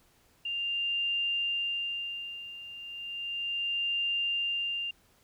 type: tone with tremolo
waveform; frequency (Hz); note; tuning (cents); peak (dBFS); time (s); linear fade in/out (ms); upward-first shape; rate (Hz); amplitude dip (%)
sine; 2794; F7; 0; -27; 0.45-4.91; 5; sine; 0.34; 80
effects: pink hiss -65 dBFS RMS until 5.23 s

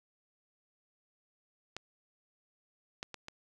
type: clicks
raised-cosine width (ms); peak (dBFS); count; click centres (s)
0.2; -22 / -21 / -25 / -26; 4; 1.766 / 3.029 / 3.143 / 3.284
effects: none

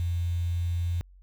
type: tone with quantisation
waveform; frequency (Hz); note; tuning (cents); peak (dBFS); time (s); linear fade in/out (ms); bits
sine; 86.3; F2; -20; -25; 0-1.01; 0; 8
effects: added 46 Hz sine -50 dBFS peak until 1.22 s

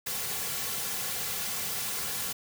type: noise with comb filter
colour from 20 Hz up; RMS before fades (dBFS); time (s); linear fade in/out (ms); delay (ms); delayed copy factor
white; -33; 0.06-2.33; 10; 3.2; -0.65
effects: none

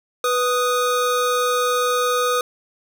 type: tone pair together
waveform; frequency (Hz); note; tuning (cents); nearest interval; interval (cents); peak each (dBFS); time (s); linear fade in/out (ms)
square; 493.5 / 1244.5; B4 / D#6; -1 / 0; octave + major third; 1601; -21; 0.24-2.41; 2
effects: none

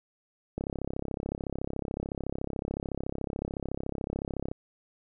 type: click train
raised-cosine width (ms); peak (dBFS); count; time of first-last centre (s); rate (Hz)
2; -19; 134; 0.58-4.515; 33.8
effects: none

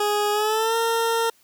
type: tone with pitch glide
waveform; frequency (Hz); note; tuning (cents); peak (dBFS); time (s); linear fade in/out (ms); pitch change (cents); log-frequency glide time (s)
20% pulse; 415.3 to 458.2; G#4 to A#4; 0 to -30; -15; 0-1.3; 5; +170; 0.32-0.76
effects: white hiss -59 dBFS RMS until 1.43 s

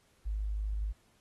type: tone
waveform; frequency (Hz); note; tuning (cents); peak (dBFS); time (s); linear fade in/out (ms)
sine; 51.91; G#1; 0; -31; 0.25-0.93; 20
effects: pink hiss -69 dBFS RMS until 1.2 s + AAC 32 kbps

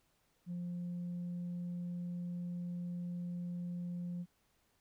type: tone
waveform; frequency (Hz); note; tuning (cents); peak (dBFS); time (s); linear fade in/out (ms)
sine; 175.6; F3; +10; -36; 0.46-4.26; 50
effects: tanh soft clip ceiling -36 dBFS + pink hiss -75 dBFS RMS until 4.8 s

